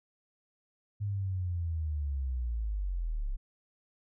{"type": "linear sweep", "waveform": "sine", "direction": "down", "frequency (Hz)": [103.83, 31.76], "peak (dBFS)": -30, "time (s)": [1, 3.37], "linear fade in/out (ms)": 20, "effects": []}